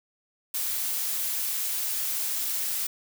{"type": "noise", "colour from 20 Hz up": "blue", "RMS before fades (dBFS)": -29, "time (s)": [0.54, 2.87], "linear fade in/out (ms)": 5, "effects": []}